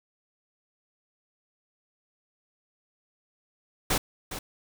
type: noise with echo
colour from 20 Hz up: pink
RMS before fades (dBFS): -25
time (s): 3.9-3.98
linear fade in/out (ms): 5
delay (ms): 410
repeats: 1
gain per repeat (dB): -11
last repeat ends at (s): 4.39
effects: none